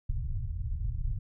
pink low-pass noise, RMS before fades -32 dBFS, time 0.09-1.19 s, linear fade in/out 5 ms, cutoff 130 Hz, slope 48 dB/octave, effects none

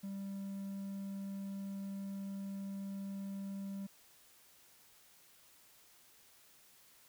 triangle tone, 196.4 Hz, G3, 4 cents sharp, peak -38 dBFS, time 0.03-3.87 s, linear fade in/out 10 ms, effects white hiss -64 dBFS RMS until 7.08 s

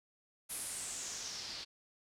white noise with low-pass filter sweep, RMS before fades -43 dBFS, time 0.49-1.65 s, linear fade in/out 20 ms, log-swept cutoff 11000 to 4300 Hz, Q 3.7, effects none

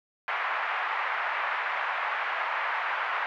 pink band-pass noise, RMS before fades -30 dBFS, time 0.28-3.26 s, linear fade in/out 0 ms, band 830 to 2200 Hz, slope 24 dB/octave, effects none

